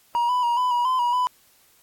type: tone with pitch steps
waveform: triangle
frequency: 950 / 994 / 950 / 1000 / 965 / 1024 / 964 / 998 Hz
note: A#5 / B5 / A#5 / B5 / B5 / C6 / B5 / B5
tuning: +33 / +11 / +33 / +21 / -40 / -38 / -42 / +18 cents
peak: -17 dBFS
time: 0.15-1.27 s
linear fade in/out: 0 ms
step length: 140 ms
effects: white hiss -58 dBFS RMS until 1.82 s + AAC 64 kbps